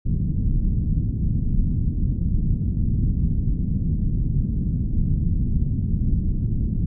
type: low-pass noise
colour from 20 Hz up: pink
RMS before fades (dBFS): -21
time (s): 0.05-6.86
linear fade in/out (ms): 10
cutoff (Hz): 210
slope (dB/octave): 24
effects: none